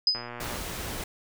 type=tone with exponential decay; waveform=sine; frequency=5010 Hz; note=D#8; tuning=11 cents sharp; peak=-16 dBFS; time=0.07-0.29 s; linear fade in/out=2 ms; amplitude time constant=47 ms
type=click train; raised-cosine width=0.5 ms; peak=-23 dBFS; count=51; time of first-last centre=0.15-0.567 s; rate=120 Hz
type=noise; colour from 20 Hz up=pink; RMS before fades=-35 dBFS; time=0.4-1.04 s; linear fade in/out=5 ms
effects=none